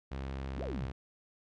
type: tone with pitch glide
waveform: sawtooth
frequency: 67.1 to 65.76 Hz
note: C2 to C2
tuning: +44 to +9 cents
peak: -33 dBFS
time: 0.11-0.92 s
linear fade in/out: 10 ms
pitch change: -35 cents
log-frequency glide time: 0.47-0.73 s
type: exponential two-way sweep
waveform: sine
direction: up then down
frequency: 74 to 705 to 74 Hz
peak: -38 dBFS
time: 0.53-0.9 s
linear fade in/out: 50 ms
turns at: 0.63 s
effects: low-pass 4000 Hz 12 dB/octave